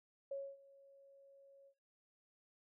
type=tone with ADSR envelope; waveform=sine; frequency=552 Hz; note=C#5; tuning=7 cents flat; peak=-39 dBFS; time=0.31-1.74 s; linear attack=6 ms; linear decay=250 ms; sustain=-22 dB; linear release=69 ms; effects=noise-tail reverb RT60 0.8 s tail -25 dB re dry